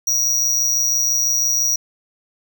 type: tone with amplitude modulation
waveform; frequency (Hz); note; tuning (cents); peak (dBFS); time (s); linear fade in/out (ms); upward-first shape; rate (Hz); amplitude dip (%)
square; 5760; F#8; -47; -13; 0.07-1.76; 5; sine; 126; 65
effects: none